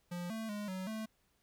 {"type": "tone with pitch steps", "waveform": "square", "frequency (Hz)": [175.6, 222.4, 207.3, 187, 219.1], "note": ["F3", "A3", "G#3", "F#3", "A3"], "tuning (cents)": [10, 19, -3, 19, -7], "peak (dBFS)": -39, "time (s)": [0.11, 1.06], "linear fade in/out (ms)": 10, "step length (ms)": 190, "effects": ["pink hiss -75 dBFS RMS until 1.42 s"]}